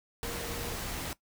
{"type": "tone in noise", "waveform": "sine", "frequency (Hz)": 469, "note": "A#4", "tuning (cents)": 11, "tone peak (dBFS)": -42, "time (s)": [0.23, 0.74], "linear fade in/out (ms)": 0, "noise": "pink", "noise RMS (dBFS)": -37, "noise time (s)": [0.23, 1.13], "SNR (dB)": -8, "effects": ["noise-tail reverb RT60 0.1 s tail -18 dB re dry"]}